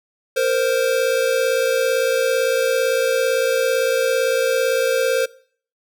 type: tone pair together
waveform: square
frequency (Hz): 465.5 / 523.3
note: A#4 / C5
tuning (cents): -2 / 0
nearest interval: major second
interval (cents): 202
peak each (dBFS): -21 / -19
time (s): 0.36-5.26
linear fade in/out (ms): 10
effects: noise-tail reverb RT60 0.5 s tail -21 dB re dry